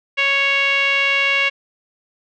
5% pulse tone with low-pass filter, 554.4 Hz, C#5, in tune, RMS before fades -17 dBFS, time 0.17-1.5 s, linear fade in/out 20 ms, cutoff 2500 Hz, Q 5.4, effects none

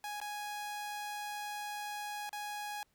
sawtooth tone with dropouts, 830.6 Hz, G#5, in tune, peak -35 dBFS, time 0.04-2.83 s, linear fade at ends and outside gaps 1 ms, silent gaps 0.202-0.214 / 2.293-2.329 s, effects pink hiss -75 dBFS RMS until 2.94 s

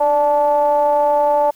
triangle ring-modulated tone, 143.1 Hz, D3, 45 cents flat, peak -7 dBFS, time 0-1.51 s, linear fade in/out 10 ms, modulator 730 Hz, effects white hiss -52 dBFS RMS until 1.55 s

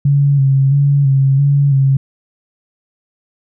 sine tone with vibrato, 138.59 Hz, C#3, in tune, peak -8 dBFS, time 0.05-1.97 s, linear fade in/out 5 ms, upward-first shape square, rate 1.5 Hz, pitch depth 36 cents each way, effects none

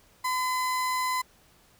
35% pulse tone, 1015 Hz, B5, 47 cents sharp, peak -24 dBFS, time 0.24-1.22 s, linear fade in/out 10 ms, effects pink hiss -60 dBFS RMS until 1.79 s

